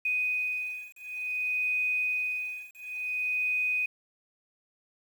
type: beating tone pair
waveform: sine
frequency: 2495 / 2495.56 Hz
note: D#7 / D#7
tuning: +4 / +5 cents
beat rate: 0.56 Hz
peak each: -31 dBFS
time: 0.05-3.86 s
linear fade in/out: 5 ms
effects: 9-bit